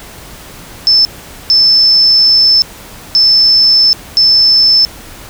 sine tone bursts at uneven times, 5274 Hz, E8, in tune, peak -4 dBFS, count 4, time 0.87-1.05 / 1.5-2.62 / 3.15-3.93 / 4.17-4.85 s, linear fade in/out 0 ms, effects pink hiss -32 dBFS RMS until 5.29 s

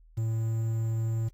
triangle tone with quantisation, 112.6 Hz, A2, 40 cents sharp, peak -24 dBFS, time 0.17-1.29 s, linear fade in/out 10 ms, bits 9, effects added 40 Hz sine -53 dBFS peak until 1.33 s + AAC 48 kbps

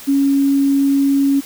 sine tone, 277.2 Hz, C#4, in tune, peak -11 dBFS, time 0.07-1.41 s, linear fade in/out 20 ms, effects white hiss -36 dBFS RMS until 1.45 s

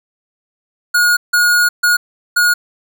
square tone bursts at uneven times, 1441 Hz, F#6, 46 cents flat, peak -10 dBFS, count 4, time 0.94-1.17 / 1.33-1.69 / 1.83-1.97 / 2.36-2.54 s, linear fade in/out 10 ms, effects none

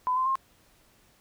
sine tone with pitch steps, 1006 / 1035.5 / 1065.8 Hz, B5 / C6 / C6, +32 / -18 / +32 cents, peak -23 dBFS, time 0.07-0.355 s, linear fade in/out 0 ms, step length 95 ms, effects pink hiss -62 dBFS RMS until 1.2 s

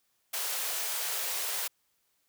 white high-pass noise, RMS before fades -33 dBFS, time 0.33-1.68 s, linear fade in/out 10 ms, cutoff 420 Hz, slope 48 dB/octave, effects white hiss -74 dBFS RMS until 2.28 s

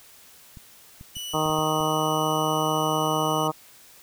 clicks, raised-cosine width 5 ms, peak -30 dBFS, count 8, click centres 0.572 / 1.011 / 1.168 / 1.34 / 1.46 / 1.501 / 1.589 / 1.805 s
sawtooth tone, 2956 Hz, F#7, 2 cents flat, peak -29 dBFS, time 1.15-3.48 s, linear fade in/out 10 ms
harmonic tone, 155.56 Hz, D#3, in tune, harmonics 1 / 2 / 3 / 4 / 5 / 6 / 7 / 8, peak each -30 / -30 / -30 / -30 / -30 / -30 / -30 / -30 dBFS, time 1.33-3.52 s, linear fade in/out 20 ms
effects white hiss -51 dBFS RMS until 4.02 s

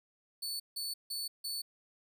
sawtooth tone bursts, 4464 Hz, C#8, 11 cents sharp, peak -33 dBFS, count 4, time 0.42-1.62 s, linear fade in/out 10 ms, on 180 ms, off 160 ms, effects none

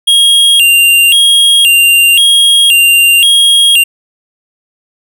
square tone with vibrato, 3019 Hz, F#7, 34 cents sharp, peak -4 dBFS, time 0.07-3.84 s, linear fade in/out 10 ms, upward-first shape square, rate 0.95 Hz, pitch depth 140 cents each way, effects none

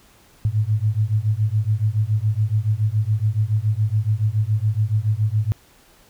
sine beating tone pair, 103.83 / 110.93 Hz, G#2 / A2, 0 / +15 cents, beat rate 7.1 Hz, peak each -20 / -20 dBFS, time 0.45-5.52 s, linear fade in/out 0 ms, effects pink hiss -53 dBFS RMS until 6.09 s

